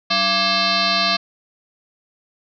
sine tone with frequency modulation, 2637 Hz, E7, in tune, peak -15 dBFS, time 0.1-1.17 s, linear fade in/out 10 ms, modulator 489 Hz, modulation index 4.4, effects none

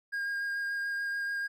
triangle tone with vibrato, 1620 Hz, G#6, 43 cents flat, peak -29 dBFS, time 0.12-1.48 s, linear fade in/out 20 ms, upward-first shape sine, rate 6.9 Hz, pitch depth 10 cents each way, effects none

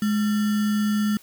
sine tone with sample-and-hold, 210 Hz, G#3, 19 cents sharp, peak -19 dBFS, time 0.02-1.17 s, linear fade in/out 2 ms, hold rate 1575 Hz, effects white hiss -52 dBFS RMS until 1.22 s

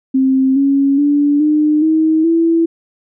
sine tone with pitch steps, 264.4 / 276.6 / 289.3 / 302.7 / 316.6 / 331.2 Hz, C4 / C#4 / D4 / D#4 / D#4 / E4, +18 / -4 / -26 / -48 / +30 / +8 cents, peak -9 dBFS, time 0.14-2.66 s, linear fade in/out 10 ms, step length 420 ms, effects none

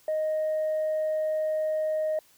sine tone, 622.3 Hz, D#5, in tune, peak -23 dBFS, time 0.08-2.19 s, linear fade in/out 2 ms, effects tanh soft clip ceiling -22 dBFS + white hiss -60 dBFS RMS until 2.37 s

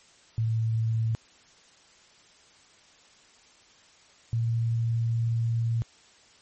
sine tone pair in turn, 112.6 / 115.37 Hz, A2 / A#2, +40 / -17 cents, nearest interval unison, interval 43 cents, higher second, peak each -23 dBFS, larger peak neither, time 0.38-1.15 / 4.33-5.82 s, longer second, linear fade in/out 0 ms, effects white hiss -57 dBFS RMS until 6.41 s + MP3 32 kbps

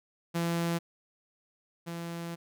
sawtooth tone pair in turn, 169.2 / 169.2 Hz, E3 / E3, +45 / +45 cents, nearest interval unison, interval 0 cents, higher neither, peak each -24 / -32 dBFS, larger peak first, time 0.34-0.79 / 1.86-2.36 s, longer second, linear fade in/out 20 ms, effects none

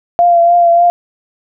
sine tone with vibrato, 690 Hz, F5, 21 cents flat, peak -5 dBFS, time 0.19-0.9 s, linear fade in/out 0 ms, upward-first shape triangle, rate 3.4 Hz, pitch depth 30 cents each way, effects none

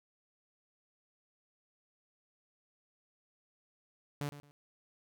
sawtooth tone with echo, 144.8 Hz, D3, 24 cents flat, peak -31 dBFS, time 4.21-4.29 s, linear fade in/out 0 ms, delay 110 ms, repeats 2, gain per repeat -13 dB, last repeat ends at 4.51 s, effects none

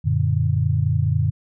sine chord, Gb augmented, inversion none, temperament equal, 92.5 / 116.54 / 146.83 Hz, Gb2 / Bb2 / D3, 0 / 0 / 0 cents, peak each -21 dBFS, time 0.04-1.31 s, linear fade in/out 20 ms, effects none

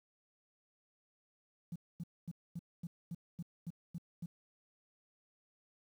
triangle tone bursts, 170 Hz, F3, 46 cents flat, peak -35 dBFS, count 10, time 1.72-4.26 s, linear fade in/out 5 ms, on 38 ms, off 240 ms, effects tanh soft clip ceiling -37 dBFS + 11-bit

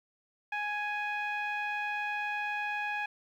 sawtooth tone with low-pass filter, 832 Hz, G#5, 3 cents sharp, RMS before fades -34 dBFS, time 0.52-3.06 s, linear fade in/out 5 ms, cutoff 2200 Hz, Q 7.3, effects 11-bit

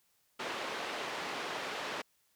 pink band-pass noise, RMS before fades -39 dBFS, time 0.39-2.02 s, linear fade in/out 10 ms, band 420 to 3600 Hz, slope 12 dB/octave, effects white hiss -73 dBFS RMS until 2.35 s

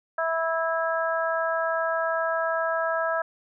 harmonic tone, 327.5 Hz, E4, 11 cents flat, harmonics 2 / 3 / 4 / 5, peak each -26 / -32 / -29 / -30 dBFS, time 0.18-3.22 s, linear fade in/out 5 ms, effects none

